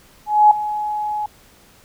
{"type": "tone with ADSR envelope", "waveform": "sine", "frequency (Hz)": 843, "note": "G#5", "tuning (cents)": 26, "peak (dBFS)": -5, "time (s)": [0.26, 1.26], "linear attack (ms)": 250, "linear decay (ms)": 4, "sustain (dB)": -15, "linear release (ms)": 3, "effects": ["pink hiss -50 dBFS RMS until 1.84 s"]}